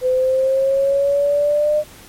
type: exponential sweep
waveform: sine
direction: up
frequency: 506 to 607 Hz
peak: -13 dBFS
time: 0.01-1.84 s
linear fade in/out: 50 ms
effects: pink hiss -42 dBFS RMS until 2.08 s + MP3 64 kbps